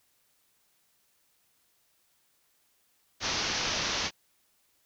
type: low-pass noise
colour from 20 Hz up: white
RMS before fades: -31 dBFS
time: 3.2-4.11 s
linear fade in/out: 50 ms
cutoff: 6300 Hz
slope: 96 dB/octave
effects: white hiss -70 dBFS RMS until 4.85 s